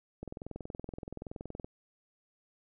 click train, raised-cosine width 2 ms, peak -27 dBFS, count 31, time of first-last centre 0.23-1.645 s, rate 21.2 Hz, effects none

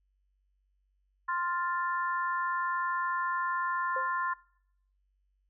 sine chord, F major, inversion second, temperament equal, 1046.5 / 1396.9 / 1760 Hz, C6 / F6 / A6, 0 / 0 / 0 cents, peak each -30 / -36 / -36 dBFS, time 1.28-4.34 s, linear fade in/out 10 ms
sine tone with exponential decay, 523.3 Hz, C5, in tune, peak -32 dBFS, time 3.96-4.15 s, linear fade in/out 5 ms, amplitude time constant 40 ms
effects noise-tail reverb RT60 0.7 s tail -23 dB re dry + added 48 Hz sine -70 dBFS peak until 5.49 s

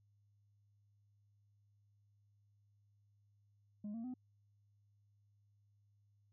sine tone with pitch steps, 207.6 / 229 / 252.6 Hz, G#3 / A#3 / B3, 0 / -31 / +39 cents, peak -39 dBFS, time 3.84-4.14 s, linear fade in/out 5 ms, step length 100 ms, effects tanh soft clip ceiling -41 dBFS + added 102 Hz sine -70 dBFS peak until 6.32 s

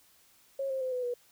sine tone with pitch steps, 545 / 529.8 / 515 / 500.6 / 486.7 Hz, C#5 / C5 / C5 / B4 / B4, -29 / +22 / -28 / +23 / -25 cents, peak -30 dBFS, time 0.59-1.14 s, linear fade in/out 5 ms, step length 110 ms, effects white hiss -63 dBFS RMS until 1.31 s

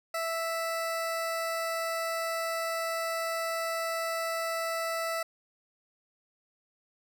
20% pulse tone, 659.3 Hz, E5, in tune, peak -25 dBFS, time 0.14-5.23 s, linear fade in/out 5 ms, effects none

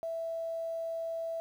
sine tone, 659.3 Hz, E5, in tune, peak -33 dBFS, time 0.03-1.4 s, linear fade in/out 0 ms, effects 10-bit

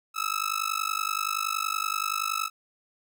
sawtooth tone with amplitude modulation, 1300 Hz, E6, 24 cents flat, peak -19 dBFS, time 0.14-2.5 s, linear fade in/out 50 ms, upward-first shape sine, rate 50.6 Hz, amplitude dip 100%, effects none

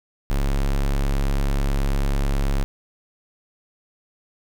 square tone, 34.6 Hz, C#1, 2 cents flat, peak -19 dBFS, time 0.3-2.64 s, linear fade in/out 0 ms, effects none

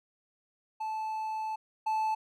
triangle tone pair in turn, 873 / 873 Hz, A5 / A5, -14 / -14 cents, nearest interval unison, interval 0 cents, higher neither, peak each -30 / -25 dBFS, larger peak second, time 0.8-1.56 / 1.86-2.15 s, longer first, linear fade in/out 10 ms, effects none

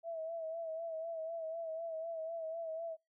sine tone with vibrato, 654 Hz, E5, 14 cents flat, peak -38 dBFS, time 0.03-2.97 s, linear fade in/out 50 ms, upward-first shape sine, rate 4 Hz, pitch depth 47 cents each way, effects noise-tail reverb RT60 0.2 s tail -24 dB re dry

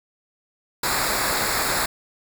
pink noise with comb filter, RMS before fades -23 dBFS, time 0.83-1.86 s, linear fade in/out 5 ms, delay 0.33 ms, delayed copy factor -0.75, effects none

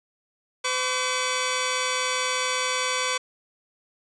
10% pulse tone pair together, 509 / 1142.7 Hz, C5 / D6, -48 / -48 cents, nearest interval octave + major second, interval 1400 cents, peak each -18 dBFS, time 0.64-3.18 s, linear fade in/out 10 ms, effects resampled to 22050 Hz

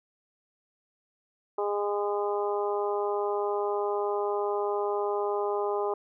harmonic tone, 204.8 Hz, G#3, 24 cents flat, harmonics 2 / 3 / 4 / 5 / 6, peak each -28 / -35 / -33 / -36 / -39 dBFS, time 1.58-5.94 s, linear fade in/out 5 ms, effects none

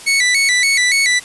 sawtooth tone with vibrato, 2093 Hz, C7, in tune, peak -8 dBFS, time 0.06-1.2 s, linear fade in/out 20 ms, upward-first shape square, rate 3.5 Hz, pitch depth 97 cents each way, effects white hiss -35 dBFS RMS until 1.24 s + resampled to 24000 Hz

